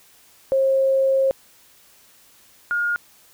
sine tone pair in turn, 536 / 1423.9 Hz, C5 / F6, +42 / +33 cents, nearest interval octave + perfect fourth, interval 1691 cents, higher second, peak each -15 / -19 dBFS, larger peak first, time 0.52-1.31 / 2.71-2.96 s, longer first, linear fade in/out 0 ms, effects white hiss -53 dBFS RMS until 3.33 s

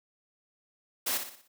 white noise with echo, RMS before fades -30 dBFS, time 1.06-1.18 s, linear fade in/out 10 ms, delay 60 ms, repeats 5, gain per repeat -7 dB, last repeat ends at 1.48 s, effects high-pass 200 Hz 12 dB/octave

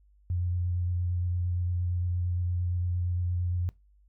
sine tone with vibrato, 88.6 Hz, F2, 25 cents sharp, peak -26 dBFS, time 0.3-3.69 s, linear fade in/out 0 ms, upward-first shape square, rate 8.7 Hz, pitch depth 13 cents each way, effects noise-tail reverb RT60 0.2 s tail -20 dB re dry + added 50 Hz sine -58 dBFS peak until 4.08 s

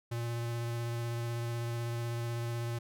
square tone with vibrato, 117.7 Hz, A#2, 17 cents sharp, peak -34 dBFS, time 0.11-2.79 s, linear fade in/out 10 ms, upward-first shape square, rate 16 Hz, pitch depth 10 cents each way, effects none

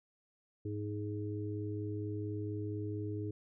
harmonic tone, 104.3 Hz, G#2, 8 cents sharp, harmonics 1 / 3 / 4, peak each -38 / -41 / -43 dBFS, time 0.65-3.31 s, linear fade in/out 5 ms, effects none

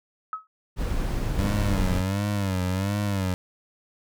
sine tone with exponential decay, 1281 Hz, E6, 50 cents flat, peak -24 dBFS, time 0.33-0.47 s, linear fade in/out 1 ms, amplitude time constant 29 ms
brown noise, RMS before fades -26 dBFS, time 0.76-2.03 s, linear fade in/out 50 ms
25% pulse tone with vibrato, 97.1 Hz, G2, 16 cents flat, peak -20 dBFS, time 1.39-3.34 s, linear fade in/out 0 ms, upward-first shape sine, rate 1.4 Hz, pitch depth 110 cents each way
effects none

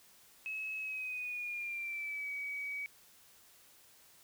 sine tone with pitch glide, 2577 to 2269 Hz, E7 to C#7, -40 to +40 cents, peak -37 dBFS, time 0.46-2.86 s, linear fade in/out 0 ms, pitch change -220 cents, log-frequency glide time 0.78-2.31 s, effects white hiss -62 dBFS RMS until 4.23 s

